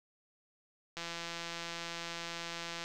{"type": "click train", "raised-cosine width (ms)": 0.2, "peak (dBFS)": -23, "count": 317, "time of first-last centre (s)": [0.97, 2.84], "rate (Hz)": 169, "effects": []}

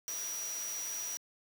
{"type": "tone in noise", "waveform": "sine", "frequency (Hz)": 5800, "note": "F#8", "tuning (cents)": -35, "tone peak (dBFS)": -37, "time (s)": [0.08, 1.17], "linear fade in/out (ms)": 0, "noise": "white", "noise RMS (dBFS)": -44, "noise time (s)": [0.08, 1.17], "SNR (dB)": 4, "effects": ["high-pass 300 Hz 12 dB/octave"]}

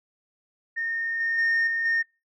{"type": "tone with level steps", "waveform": "sine", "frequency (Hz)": 1832, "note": "A#6", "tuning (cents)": -31, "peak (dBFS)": [-25, -22, -18, -23, -19], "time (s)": [0.76, 2.03], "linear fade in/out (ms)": 20, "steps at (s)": [1.2, 1.38, 1.67, 1.85], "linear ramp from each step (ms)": 5, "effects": ["noise-tail reverb RT60 0.3 s tail -26 dB re dry", "tanh soft clip ceiling -18 dBFS"]}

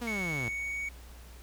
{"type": "linear sweep", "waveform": "sawtooth", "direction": "down", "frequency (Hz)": [245.1, 108.1], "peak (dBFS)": -30, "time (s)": [0.01, 0.49], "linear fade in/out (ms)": 10}
{"type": "tone with pitch glide", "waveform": "triangle", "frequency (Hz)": [2217, 2239], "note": ["C#7", "C#7"], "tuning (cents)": [0, 17], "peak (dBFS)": -31, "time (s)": [0.07, 0.89], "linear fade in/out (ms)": 5, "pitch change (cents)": 17, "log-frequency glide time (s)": [0.27, 0.78]}
{"effects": ["added 60 Hz sine -47 dBFS peak until 1.42 s", "pink hiss -55 dBFS RMS until 1.42 s"]}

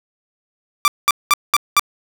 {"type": "tone bursts", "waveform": "sawtooth", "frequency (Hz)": 1174.7, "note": "D6", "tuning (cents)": 0, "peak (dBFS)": -6, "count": 5, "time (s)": [0.85, 1.795], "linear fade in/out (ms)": 0, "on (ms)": 29, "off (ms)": 200, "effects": []}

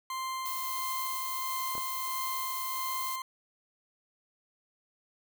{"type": "tone with tremolo", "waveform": "40% pulse", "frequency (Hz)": 1046.5, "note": "C6", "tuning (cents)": 0, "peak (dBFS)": -32, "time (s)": [0.1, 3.22], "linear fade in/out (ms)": 2, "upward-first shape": "sine", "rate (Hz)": 1.5, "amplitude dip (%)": 25}
{"type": "noise", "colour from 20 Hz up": "violet", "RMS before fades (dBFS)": -38, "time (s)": [0.45, 3.16], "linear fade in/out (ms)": 5}
{"type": "clicks", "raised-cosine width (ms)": 1, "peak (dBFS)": -28, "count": 2, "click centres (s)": [1.753, 1.78]}
{"effects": []}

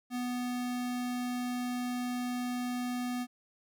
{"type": "tone", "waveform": "square", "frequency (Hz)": 246.9, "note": "B3", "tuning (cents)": 0, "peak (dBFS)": -33, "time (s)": [0.1, 3.27], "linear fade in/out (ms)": 50, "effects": []}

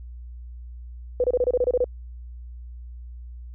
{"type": "tone bursts", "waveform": "sine", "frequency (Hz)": 496.7, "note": "B4", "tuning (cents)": 10, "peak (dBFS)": -17, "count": 10, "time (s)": [1.2, 1.843], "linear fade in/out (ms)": 2, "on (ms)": 40, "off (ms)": 27, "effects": ["added 60 Hz sine -36 dBFS peak until 3.54 s"]}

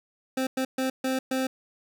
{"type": "tone bursts at uneven times", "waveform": "25% pulse", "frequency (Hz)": 261.6, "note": "C4", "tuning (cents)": 0, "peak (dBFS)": -21, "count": 5, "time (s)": [[0.37, 0.47], [0.57, 0.65], [0.78, 0.9], [1.04, 1.19], [1.31, 1.47]], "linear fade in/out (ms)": 5, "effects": []}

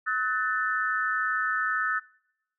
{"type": "tone cluster", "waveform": "sine", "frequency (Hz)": [1286, 1493, 1771], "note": ["E6", "F#6", "A6"], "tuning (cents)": [-43, 15, 11], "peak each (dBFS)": -29, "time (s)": [0.06, 2], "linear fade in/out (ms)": 20, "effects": ["noise-tail reverb RT60 0.8 s tail -22 dB re dry"]}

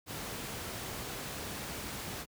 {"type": "noise", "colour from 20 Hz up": "pink", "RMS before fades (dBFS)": -40, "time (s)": [0.06, 2.26], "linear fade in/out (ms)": 50, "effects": ["high-pass 60 Hz 12 dB/octave"]}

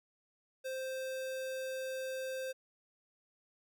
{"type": "tone", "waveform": "square", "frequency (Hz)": 523.3, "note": "C5", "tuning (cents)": 0, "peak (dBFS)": -38, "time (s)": [0.64, 2.53], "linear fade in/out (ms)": 20, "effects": []}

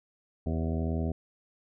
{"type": "harmonic tone with a mistuned harmonic", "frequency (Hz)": 80.8, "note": "E2", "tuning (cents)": -34, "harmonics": [1, 2, 3, 4, 5, 6, 7, 8, 9], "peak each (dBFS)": [-30, -34, -34, -41, -40, -46, -46, -42, -47], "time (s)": [0.46, 1.12], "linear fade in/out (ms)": 5, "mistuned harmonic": 6, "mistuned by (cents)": 54, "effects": []}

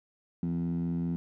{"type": "tone with band-pass filter", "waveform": "15% pulse", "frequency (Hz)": 85, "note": "F2", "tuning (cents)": -46, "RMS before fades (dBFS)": -31, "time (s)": [0.43, 1.16], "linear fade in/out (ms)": 0, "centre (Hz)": 200, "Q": 7.4, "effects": []}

